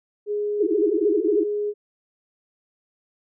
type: tone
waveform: sine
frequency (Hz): 415.3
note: G#4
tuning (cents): 0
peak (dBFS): -22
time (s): 0.26-1.74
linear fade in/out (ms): 50
type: tone with vibrato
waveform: sine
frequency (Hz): 370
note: F#4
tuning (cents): 0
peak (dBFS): -19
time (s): 0.59-1.45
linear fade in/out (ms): 20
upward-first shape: sine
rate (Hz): 13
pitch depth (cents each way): 280
effects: none